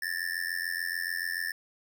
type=tone with amplitude modulation; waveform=square; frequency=1771 Hz; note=A6; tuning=11 cents sharp; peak=-27 dBFS; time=0.02-1.52 s; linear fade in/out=5 ms; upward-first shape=sine; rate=86.9 Hz; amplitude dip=100%; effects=10-bit